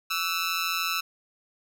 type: tone with amplitude modulation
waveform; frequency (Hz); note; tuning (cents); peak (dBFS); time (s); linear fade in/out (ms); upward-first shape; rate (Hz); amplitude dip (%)
15% pulse; 1318.5; E6; 0; -16; 0.1-1.01; 10; sine; 173; 80
effects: none